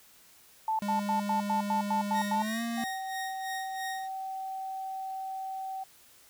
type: tone bursts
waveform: sine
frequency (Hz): 880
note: A5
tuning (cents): 0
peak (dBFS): -26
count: 9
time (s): 0.68-2.422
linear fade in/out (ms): 2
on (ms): 110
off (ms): 94
type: tone with pitch glide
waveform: square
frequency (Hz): 203.6 to 232.5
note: G#3 to A#3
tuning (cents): -34 to -4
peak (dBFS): -32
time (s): 0.82-2.84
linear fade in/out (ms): 2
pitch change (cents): +230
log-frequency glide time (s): 2.34-2.62
type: tone with tremolo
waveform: sawtooth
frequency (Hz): 1864.7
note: A#6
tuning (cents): 0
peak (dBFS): -32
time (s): 2.12-4.09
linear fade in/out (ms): 50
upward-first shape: sine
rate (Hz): 3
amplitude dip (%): 70
type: tone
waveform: sine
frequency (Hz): 766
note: G5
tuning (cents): -40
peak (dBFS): -34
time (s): 2.77-5.84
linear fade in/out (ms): 10
effects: white hiss -58 dBFS RMS until 6.29 s